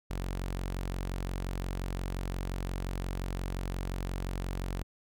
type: tone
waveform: sawtooth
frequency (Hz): 45.7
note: F#1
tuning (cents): -21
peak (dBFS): -29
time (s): 0.1-4.83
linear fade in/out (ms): 10
effects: none